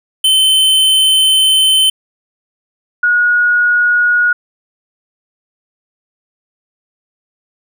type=tone pair in turn; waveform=square / sine; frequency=3071 / 1449.3 Hz; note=G7 / F#6; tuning=-36 / -36 cents; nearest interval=octave + minor second; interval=1300 cents; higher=first; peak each=-8 dBFS; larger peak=neither; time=0.24-1.9 / 3.03-4.33 s; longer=first; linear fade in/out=5 ms; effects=none